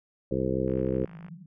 harmonic tone, 65.3 Hz, C2, 3 cents flat, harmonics 1 / 2 / 3 / 4 / 5 / 6 / 7 / 8, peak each -37 / -33 / -32 / -37 / -32 / -32 / -33 / -33 dBFS, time 0.31-1.05 s, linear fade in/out 5 ms
click train, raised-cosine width 0.5 ms, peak -35 dBFS, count 33, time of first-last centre 0.68-1.284 s, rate 53 Hz
white band-pass noise, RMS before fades -45 dBFS, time 0.96-1.46 s, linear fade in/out 5 ms, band 160 to 180 Hz, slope 96 dB/octave
effects none

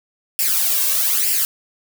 blue noise with flanger, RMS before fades -18 dBFS, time 0.39-1.45 s, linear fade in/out 0 ms, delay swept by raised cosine 0.39 to 1.89 ms, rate 1.1 Hz, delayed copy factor +0.7, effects none

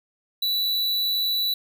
square tone, 3951 Hz, B7, in tune, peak -22 dBFS, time 0.42-1.54 s, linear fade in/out 5 ms, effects none

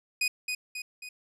sawtooth tone with echo, 2489 Hz, D#7, in tune, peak -21 dBFS, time 0.21-0.28 s, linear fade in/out 5 ms, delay 270 ms, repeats 3, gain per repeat -5 dB, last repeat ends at 1.09 s, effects low-pass 12000 Hz 12 dB/octave

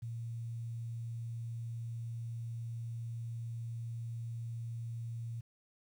sine tone with quantisation, 115.9 Hz, A#2, 10 cents flat, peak -38 dBFS, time 0.02-5.41 s, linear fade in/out 10 ms, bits 11, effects none

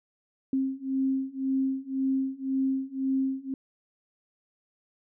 sine beating tone pair, 265.6 / 267.5 Hz, C4 / C4, +26 / +38 cents, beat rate 1.9 Hz, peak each -29 / -28 dBFS, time 0.53-3.54 s, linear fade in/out 2 ms, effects none

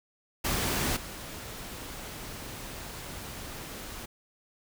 pink noise with level steps, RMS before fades -29 / -41 dBFS, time 0.44-4.06 s, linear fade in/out 10 ms, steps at 0.96 s, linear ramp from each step 10 ms, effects none

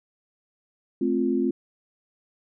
sine chord, F major, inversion first, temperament just, 218.3 / 261.9 / 349.2 Hz, A3 / C4 / F4, -13 / +2 / 0 cents, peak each -27 / -24 / -25 dBFS, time 1.01-1.51 s, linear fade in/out 5 ms, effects none

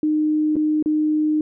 sine tone with dropouts, 306.1 Hz, D#4, 28 cents flat, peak -16 dBFS, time 0.03-1.41 s, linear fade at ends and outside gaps 2 ms, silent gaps 0.557-0.565 / 0.826-0.859 s, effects none

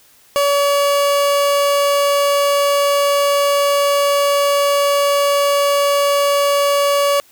30% pulse tone, 568 Hz, C#5, 42 cents sharp, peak -10 dBFS, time 0.36-7.2 s, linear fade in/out 0 ms, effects white hiss -50 dBFS RMS until 7.31 s

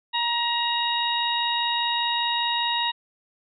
harmonic tone, 945 Hz, A#5, 23 cents sharp, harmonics 1 / 2 / 3 / 4, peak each -26 / -31 / -29 / -26 dBFS, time 0.13-2.92 s, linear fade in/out 20 ms, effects none

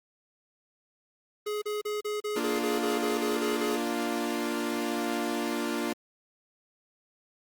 square tone bursts, 420 Hz, G#4, 19 cents sharp, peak -30 dBFS, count 12, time 1.46-3.765 s, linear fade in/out 10 ms, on 160 ms, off 35 ms
sawtooth chord, Bb major, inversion none, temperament equal, 233.1 / 293.7 / 349.2 Hz, Bb3 / D4 / F4, 0 / 0 / 0 cents, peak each -29 dBFS, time 2.36-5.93 s, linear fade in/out 5 ms
effects Opus 24 kbps

